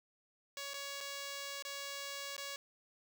5% pulse tone with dropouts, 560 Hz, C#5, 18 cents sharp, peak -30 dBFS, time 0.57-2.56 s, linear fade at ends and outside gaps 1 ms, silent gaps 0.735-0.741 / 1.006-1.01 / 1.624-1.65 / 2.366-2.379 s, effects none

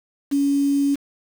sine tone with quantisation, 281.1 Hz, C#4, 24 cents sharp, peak -16 dBFS, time 0.31-0.96 s, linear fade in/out 20 ms, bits 6, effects none

